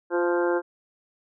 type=harmonic tone with a mistuned harmonic; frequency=174.61 Hz; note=F3; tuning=in tune; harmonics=2 / 3 / 4 / 5 / 6 / 7 / 8 / 9; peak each=-23 / -26 / -36 / -32 / -35 / -44 / -34 / -35 dBFS; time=0.1-0.62 s; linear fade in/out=50 ms; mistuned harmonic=3; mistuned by=-17 cents; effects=none